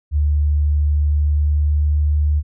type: tone with pitch glide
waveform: sine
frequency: 73.9 to 74.5 Hz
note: D2 to D2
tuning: +11 to +25 cents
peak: -13 dBFS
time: 0.11-2.43 s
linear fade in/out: 50 ms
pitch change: +14 cents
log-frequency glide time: 1-2.03 s
effects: none